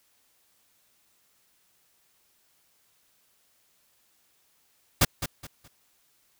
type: noise with echo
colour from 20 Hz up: pink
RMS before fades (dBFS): -19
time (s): 5.01-5.05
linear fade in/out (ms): 5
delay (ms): 210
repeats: 3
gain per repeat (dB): -11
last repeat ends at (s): 5.68
effects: white hiss -67 dBFS RMS until 6.39 s